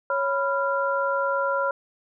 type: tone cluster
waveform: sine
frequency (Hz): 553 / 990 / 1384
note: C#5 / B5 / F6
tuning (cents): -4 / +4 / -16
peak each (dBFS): -25 / -27 / -26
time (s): 0.1-1.71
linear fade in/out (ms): 2
effects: none